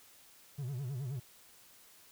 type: tone with vibrato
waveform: triangle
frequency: 132 Hz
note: C3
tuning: 16 cents sharp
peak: -34 dBFS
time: 0.58-1.2 s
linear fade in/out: 10 ms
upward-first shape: sine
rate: 9.5 Hz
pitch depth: 170 cents each way
effects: white hiss -60 dBFS RMS until 2.11 s

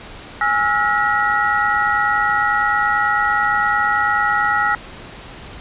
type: tone cluster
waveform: sine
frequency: 827 / 1313 / 1422 / 1913 Hz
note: G#5 / E6 / F6 / A#6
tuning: -8 / -7 / +31 / +44 cents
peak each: -20 dBFS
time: 0.41-4.75 s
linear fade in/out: 2 ms
effects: pink hiss -36 dBFS RMS until 5.6 s + resampled to 8000 Hz

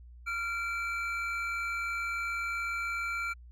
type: tone pair together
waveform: triangle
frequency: 1383.6 / 2327 Hz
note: F6 / D7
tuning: -17 / -17 cents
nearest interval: major sixth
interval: 900 cents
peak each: -32 / -33 dBFS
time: 0.26-3.34 s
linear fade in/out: 20 ms
effects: added 60 Hz sine -48 dBFS peak until 3.51 s

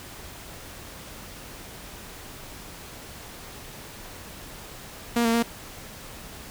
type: tone with pitch steps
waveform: sawtooth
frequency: 235.7 / 229.1 / 233.4 Hz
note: A#3 / A#3 / A#3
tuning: +19 / -30 / +2 cents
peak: -16 dBFS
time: 5.16-5.427 s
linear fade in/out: 5 ms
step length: 89 ms
effects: pink hiss -42 dBFS RMS until 6.5 s

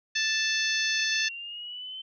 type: harmonic tone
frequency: 880 Hz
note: A5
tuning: in tune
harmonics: 2 / 3 / 4 / 5 / 6 / 7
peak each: -29 / -31 / -32 / -33 / -34 / -34 dBFS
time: 0.15-1.29 s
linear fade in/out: 10 ms
type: linear sweep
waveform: sine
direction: up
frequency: 2588 to 3086 Hz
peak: -36 dBFS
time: 0.97-2.02 s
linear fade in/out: 10 ms
effects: none

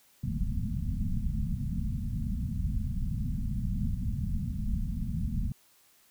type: low-pass noise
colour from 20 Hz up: pink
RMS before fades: -31 dBFS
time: 0.23-5.52 s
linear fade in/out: 2 ms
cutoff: 240 Hz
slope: 96 dB/octave
effects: white hiss -63 dBFS RMS until 6.1 s

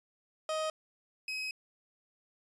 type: tone pair in turn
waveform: 30% pulse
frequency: 627 / 2542 Hz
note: D#5 / D#7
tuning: +13 / +36 cents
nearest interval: 2 octaves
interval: 2423 cents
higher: second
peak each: -29 / -32 dBFS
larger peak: first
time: 0.49-0.7 / 1.28-1.51 s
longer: second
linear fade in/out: 2 ms
effects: resampled to 22050 Hz

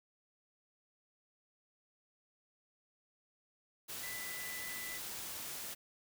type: tone in noise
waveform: sine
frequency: 1993 Hz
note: B6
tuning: 15 cents sharp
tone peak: -45 dBFS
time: 4.02-4.99 s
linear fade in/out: 20 ms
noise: white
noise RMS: -44 dBFS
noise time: 3.88-5.75 s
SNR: -4 dB
effects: none

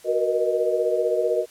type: chord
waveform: sine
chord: B major seventh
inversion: second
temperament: equal with one note detuned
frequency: 370 / 466.2 / 481.8 / 622.3 Hz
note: F#4 / A#4 / B4 / D#5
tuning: 0 / 0 / -43 / 0 cents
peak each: -26 / -25 / -25 / -24 dBFS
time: 0.04-1.46 s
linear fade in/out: 50 ms
effects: white hiss -51 dBFS RMS until 1.5 s + low-pass 12000 Hz 12 dB/octave

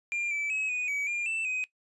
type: tone with pitch steps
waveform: triangle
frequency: 2394 / 2315 / 2561 / 2479 / 2274 / 2405 / 2659 / 2514 Hz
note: D7 / D7 / D#7 / D#7 / C#7 / D7 / E7 / D#7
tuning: +33 / -25 / +49 / -7 / +44 / +41 / +14 / +17 cents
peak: -27 dBFS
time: 0.12-1.64 s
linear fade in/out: 0 ms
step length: 190 ms
effects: noise-tail reverb RT60 0.1 s tail -19 dB re dry + resampled to 24000 Hz

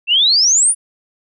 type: exponential sweep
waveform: sine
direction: up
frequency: 2637 to 9956 Hz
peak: -9 dBFS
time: 0.07-0.75 s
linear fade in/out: 50 ms
effects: none

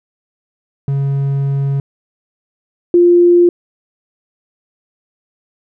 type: tone pair in turn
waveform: triangle / sine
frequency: 138.6 / 349.3 Hz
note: C#3 / F4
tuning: 0 / 0 cents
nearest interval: octave + major third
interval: 1600 cents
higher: second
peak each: -11 / -5 dBFS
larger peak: second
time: 0.88-1.8 / 2.94-3.49 s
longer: first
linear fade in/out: 2 ms
effects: none

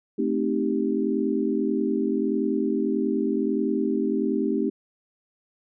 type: chord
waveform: sine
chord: A half-diminished seventh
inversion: none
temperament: equal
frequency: 220 / 261.6 / 311.1 / 392 Hz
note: A3 / C4 / Eb4 / G4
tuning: 0 / 0 / 0 / 0 cents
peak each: -27 dBFS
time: 0.18-4.7 s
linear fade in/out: 10 ms
effects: none

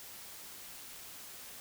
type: silence
effects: white hiss -49 dBFS RMS until 1.6 s

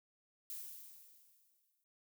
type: noise with exponential decay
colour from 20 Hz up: violet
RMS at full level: -44 dBFS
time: 0.5-1.84 s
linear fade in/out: 0 ms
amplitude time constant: 290 ms
effects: none

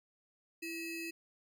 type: ring-modulated tone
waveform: square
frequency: 1127 Hz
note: C#6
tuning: 28 cents sharp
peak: -37 dBFS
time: 0.62-1.11 s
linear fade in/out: 10 ms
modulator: 1460 Hz
effects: none

